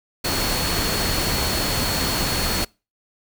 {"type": "tone in noise", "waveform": "sine", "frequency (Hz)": 4360, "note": "C#8", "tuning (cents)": -29, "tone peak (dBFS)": -27, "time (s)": [0.24, 2.65], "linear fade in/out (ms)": 10, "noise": "pink", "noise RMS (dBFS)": -23, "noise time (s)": [0.24, 2.65], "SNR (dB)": -7, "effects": ["noise-tail reverb RT60 0.3 s tail -26 dB re dry"]}